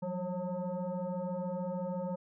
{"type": "tone with frequency modulation", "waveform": "sine", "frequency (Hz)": 174.61, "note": "F3", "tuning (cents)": 0, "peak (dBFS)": -33, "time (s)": [0.02, 2.16], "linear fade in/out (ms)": 10, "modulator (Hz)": 363, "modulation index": 1.6, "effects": []}